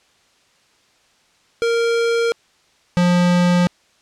square tone pair in turn, 464.6 / 176.92 Hz, A#4 / F3, -6 / +23 cents, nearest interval octave + perfect fourth, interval 1671 cents, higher first, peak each -16 / -13 dBFS, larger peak second, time 1.62-2.32 / 2.97-3.67 s, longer neither, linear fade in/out 0 ms, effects white hiss -57 dBFS RMS until 4.01 s + low-pass 6000 Hz 12 dB/octave

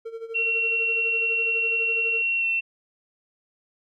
triangle tone with tremolo, 454.5 Hz, A#4, 44 cents flat, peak -28 dBFS, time 0.05-2.22 s, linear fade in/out 10 ms, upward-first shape sine, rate 12 Hz, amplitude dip 75%
sine tone with pitch glide, 2730 to 2699 Hz, F7 to E7, -40 to +40 cents, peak -21 dBFS, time 0.34-2.61 s, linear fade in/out 20 ms, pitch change -20 cents, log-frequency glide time 2.38-2.46 s
effects none

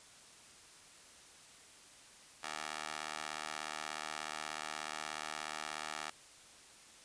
15% pulse tone with high-pass filter, 76.7 Hz, D#2, 24 cents flat, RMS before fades -43 dBFS, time 2.43-6.1 s, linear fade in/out 5 ms, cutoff 1000 Hz, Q 0.85, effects white hiss -58 dBFS RMS until 7.04 s + resampled to 22050 Hz

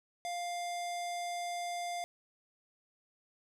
square tone with low-pass filter, 700 Hz, F5, 4 cents sharp, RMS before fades -38 dBFS, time 0.25-2.04 s, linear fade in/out 0 ms, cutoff 8700 Hz, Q 1.3, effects none

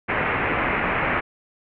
white low-pass noise, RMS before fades -23 dBFS, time 0.08-1.21 s, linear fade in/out 20 ms, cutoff 2400 Hz, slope 48 dB/octave, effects none

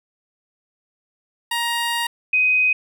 15% pulse / sine tone pair in turn, 940 / 2509 Hz, A#5 / D#7, +14 / +14 cents, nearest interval octave + perfect fourth, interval 1700 cents, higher second, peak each -14 / -14 dBFS, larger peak neither, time 1.51-2.07 / 2.33-2.73 s, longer first, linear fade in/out 5 ms, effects none

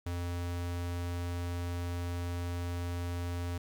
square tone, 87.31 Hz, F2, in tune, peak -34 dBFS, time 0.06-3.58 s, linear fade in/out 5 ms, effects 11-bit

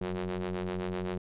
sawtooth ring-modulated tone, 90.7 Hz, F#2, 34 cents flat, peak -25 dBFS, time 0.01-1.18 s, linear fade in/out 5 ms, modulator 276 Hz, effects resampled to 8000 Hz

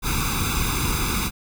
pink noise with comb filter, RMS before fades -23 dBFS, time 0.02-1.31 s, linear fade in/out 50 ms, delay 0.81 ms, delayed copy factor +0.95, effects none

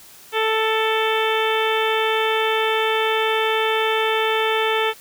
harmonic tone with a mistuned harmonic, 440.7 Hz, A4, 3 cents sharp, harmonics 1 / 2 / 3 / 4 / 5 / 6 / 7 / 8, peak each -21 / -24 / -26 / -27 / -28 / -29 / -29 / -30 dBFS, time 0.32-4.94 s, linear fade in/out 50 ms, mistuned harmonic 5, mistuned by +20 cents, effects white hiss -45 dBFS RMS until 5 s

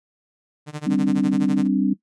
sawtooth tone with tremolo, 150 Hz, D3, 37 cents sharp, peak -22 dBFS, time 0.66-1.68 s, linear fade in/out 50 ms, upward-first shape sine, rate 12 Hz, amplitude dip 95%
sine chord, G suspended fourth, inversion none, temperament equal, 196 / 261.6 / 293.7 Hz, G3 / C4 / D4, 0 / 0 / 0 cents, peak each -21 dBFS, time 0.86-1.94 s, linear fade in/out 10 ms
effects noise-tail reverb RT60 0.1 s tail -17 dB re dry + resampled to 24000 Hz

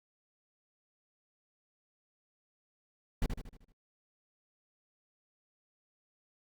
brown noise with echo, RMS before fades -28 dBFS, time 3.22-3.26 s, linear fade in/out 2 ms, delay 77 ms, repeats 6, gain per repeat -6 dB, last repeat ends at 3.722 s, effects Opus 48 kbps

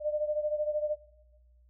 sine beating tone pair, 599 / 612 Hz, D5 / D#5, +34 / -29 cents, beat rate 13 Hz, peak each -29 / -34 dBFS, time 0-0.97 s, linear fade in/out 50 ms, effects noise-tail reverb RT60 1.0 s tail -17 dB re dry + added 60 Hz sine -58 dBFS peak until 1.69 s

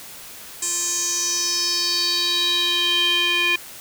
square tone with band-pass filter sweep, 349.2 Hz, F4, in tune, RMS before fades -21 dBFS, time 0.62-3.56 s, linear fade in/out 5 ms, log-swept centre 7600 to 2600 Hz, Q 5.5, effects white hiss -39 dBFS RMS until 3.8 s

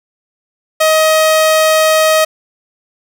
sawtooth tone, 630 Hz, D#5, 21 cents sharp, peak -4 dBFS, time 0.8-2.25 s, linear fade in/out 10 ms, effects none

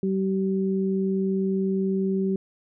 sine tone pair together, 191.8 / 383.6 Hz, G3 / G4, -37 / -37 cents, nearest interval octave, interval 1200 cents, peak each -23 / -26 dBFS, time 0.03-2.36 s, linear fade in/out 2 ms, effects none

